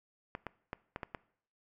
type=clicks; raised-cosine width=0.5 ms; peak=-23 dBFS; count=6; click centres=0.351 / 0.467 / 0.731 / 0.961 / 1.032 / 1.148 s; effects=noise-tail reverb RT60 0.6 s tail -21 dB re dry